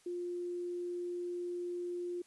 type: tone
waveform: sine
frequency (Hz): 352.3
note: F4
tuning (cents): +15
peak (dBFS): -36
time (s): 0.06-2.22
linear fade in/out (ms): 5
effects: white hiss -66 dBFS RMS until 2.26 s + resampled to 24000 Hz